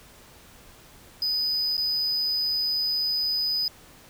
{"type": "tone with dropouts", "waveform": "triangle", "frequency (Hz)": 4988, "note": "D#8", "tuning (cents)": 3, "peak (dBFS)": -22, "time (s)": [1.22, 3.68], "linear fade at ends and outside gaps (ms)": 2, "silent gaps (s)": [1.769, 1.778], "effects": ["pink hiss -51 dBFS RMS until 4.09 s"]}